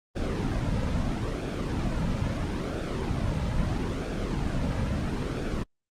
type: noise with flanger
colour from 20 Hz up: brown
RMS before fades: -28 dBFS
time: 0.15-5.64 s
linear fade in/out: 20 ms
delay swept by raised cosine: 0.99 to 2.79 ms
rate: 0.76 Hz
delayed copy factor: -0.65
effects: low-pass 7000 Hz 12 dB/octave + Opus 24 kbps